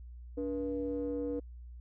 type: ring-modulated tone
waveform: triangle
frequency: 96.4 Hz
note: G2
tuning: 28 cents flat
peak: -27 dBFS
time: 0.37-1.4 s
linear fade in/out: 10 ms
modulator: 385 Hz
effects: tanh soft clip ceiling -23 dBFS + added 60 Hz sine -45 dBFS peak until 1.8 s